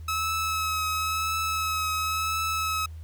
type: tone with vibrato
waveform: sawtooth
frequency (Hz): 1291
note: E6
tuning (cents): -37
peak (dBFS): -22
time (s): 0.08-2.86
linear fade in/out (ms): 5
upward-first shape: triangle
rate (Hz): 0.96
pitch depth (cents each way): 24
effects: added 80 Hz sine -37 dBFS peak until 3.03 s + pink hiss -61 dBFS RMS until 3.03 s